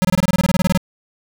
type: tone bursts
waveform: square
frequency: 185 Hz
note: F#3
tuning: in tune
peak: -13 dBFS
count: 15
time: 0.02-0.775 s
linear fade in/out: 0 ms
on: 27 ms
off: 25 ms
effects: none